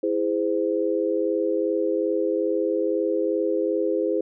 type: chord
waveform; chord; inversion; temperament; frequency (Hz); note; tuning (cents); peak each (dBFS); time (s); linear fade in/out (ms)
sine; E augmented; none; just; 329.6 / 412 / 515; E4 / G#4 / B#4; 0 / -14 / -28; -25; 0.03-4.21; 5
effects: none